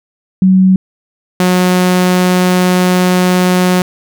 sine / sawtooth tone pair in turn, 187.8 / 181.72 Hz, F#3 / F#3, +26 / -31 cents, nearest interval minor second, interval 57 cents, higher first, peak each -4 dBFS, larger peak neither, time 0.42-0.76 / 1.4-3.82 s, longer second, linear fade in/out 2 ms, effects none

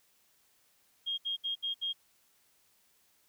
sine tone bursts, 3242 Hz, G#7, 42 cents flat, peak -31 dBFS, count 5, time 1.06-1.932 s, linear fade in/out 20 ms, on 120 ms, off 68 ms, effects white hiss -69 dBFS RMS until 3.28 s

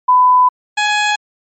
sine / 15% pulse tone pair in turn, 1001 / 837.9 Hz, B5 / G#5, +23 / +15 cents, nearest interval minor third, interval 308 cents, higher first, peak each -6 dBFS, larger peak neither, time 0.08-0.49 / 0.77-1.16 s, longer first, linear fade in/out 10 ms, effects MP3 32 kbps

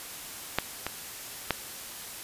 clicks, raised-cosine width 0.3 ms, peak -7 / -14 / -8 dBFS, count 3, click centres 0.586 / 0.866 / 1.507 s, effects white hiss -41 dBFS RMS until 2.23 s + resampled to 32000 Hz

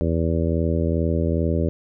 harmonic tone, 82.41 Hz, E2, in tune, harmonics 1 / 2 / 3 / 4 / 5 / 6 / 7, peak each -22 / -25 / -27 / -28 / -29 / -30 / -30 dBFS, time 0.01-1.69 s, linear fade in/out 0 ms, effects none

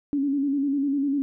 sine tone with vibrato, 280 Hz, C#4, 18 cents sharp, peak -21 dBFS, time 0.13-1.22 s, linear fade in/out 0 ms, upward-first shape square, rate 10 Hz, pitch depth 52 cents each way, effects none

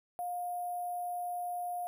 sine tone with sample-and-hold, 710 Hz, F5, 28 cents sharp, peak -34 dBFS, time 0.19-1.87 s, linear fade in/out 0 ms, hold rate 11025 Hz, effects none

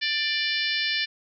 harmonic tone with a mistuned harmonic, 590 Hz, D5, 8 cents sharp, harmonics 3 / 4 / 5 / 6 / 7 / 8 / 9, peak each -29 / -30 / -31 / -32 / -32 / -33 / -34 dBFS, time 0.01-1.06 s, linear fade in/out 20 ms, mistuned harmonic 7, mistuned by +18 cents, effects none

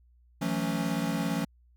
square chord, F# minor seventh, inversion third, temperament equal with one note detuned, 164.81 / 182.34 / 220 / 277.2 Hz, E3 / F#3 / A3 / C#4, 0 / -25 / 0 / 0 cents, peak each -34 dBFS, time 0.41-1.45 s, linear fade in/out 10 ms, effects added 60 Hz sine -58 dBFS peak until 1.76 s

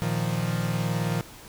45% pulse chord, Bb suspended fourth, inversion none, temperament equal, 116.54 / 155.56 / 174.61 Hz, Bb2 / Eb3 / F3, 0 / 0 / 0 cents, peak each -29 dBFS, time 0.02-1.21 s, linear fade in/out 0 ms, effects pink hiss -46 dBFS RMS until 1.48 s

